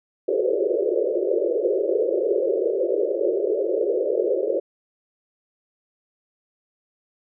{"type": "band-pass noise", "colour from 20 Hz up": "pink", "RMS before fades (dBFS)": -22, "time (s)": [0.28, 4.6], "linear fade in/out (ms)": 10, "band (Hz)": [350, 580], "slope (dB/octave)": 96, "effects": []}